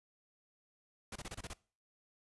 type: noise bursts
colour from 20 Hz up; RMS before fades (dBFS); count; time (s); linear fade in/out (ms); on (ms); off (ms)
pink; -44; 7; 1.12-1.535; 5; 37; 26
effects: noise-tail reverb RT60 0.4 s tail -22 dB re dry + resampled to 24000 Hz